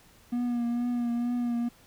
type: tone with vibrato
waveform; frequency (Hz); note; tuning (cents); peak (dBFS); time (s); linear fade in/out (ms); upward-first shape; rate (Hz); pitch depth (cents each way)
triangle; 240; B3; -49; -24; 0.32-1.69; 10; triangle; 2.2; 33
effects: pink hiss -58 dBFS RMS until 1.86 s